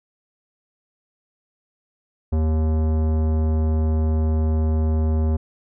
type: tone with tanh clipping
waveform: sine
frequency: 78.6 Hz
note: D#2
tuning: 18 cents sharp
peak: -19 dBFS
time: 2.32-5.37 s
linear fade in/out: 10 ms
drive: 17 dB
effects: none